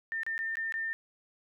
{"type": "tone with dropouts", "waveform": "sine", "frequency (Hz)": 1804, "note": "A6", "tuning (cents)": 43, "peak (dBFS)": -31, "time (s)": [0.12, 0.93], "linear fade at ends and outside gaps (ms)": 0, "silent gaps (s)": [[0.233, 0.265], [0.379, 0.39], [0.555, 0.57], [0.723, 0.74]], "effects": []}